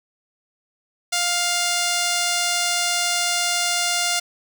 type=tone; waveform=5% pulse; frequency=702 Hz; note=F5; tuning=9 cents sharp; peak=-8 dBFS; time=1.12-4.2 s; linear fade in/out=10 ms; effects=none